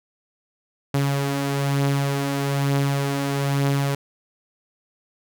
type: beating tone pair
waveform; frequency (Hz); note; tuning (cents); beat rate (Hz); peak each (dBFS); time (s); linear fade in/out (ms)
sawtooth; 138.8 / 139.9; C#3 / C#3; +3 / +16; 1.1; -24 / -17; 0.94-3.95; 5
effects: none